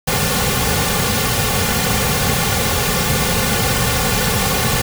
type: noise with comb filter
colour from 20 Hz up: pink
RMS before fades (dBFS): -17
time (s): 0.07-4.82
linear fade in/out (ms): 10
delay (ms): 3.1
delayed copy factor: -0.9
effects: none